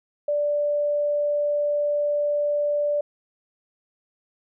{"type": "tone", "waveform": "sine", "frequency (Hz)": 586, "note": "D5", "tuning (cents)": -4, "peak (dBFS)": -20, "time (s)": [0.28, 3.01], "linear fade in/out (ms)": 5, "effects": []}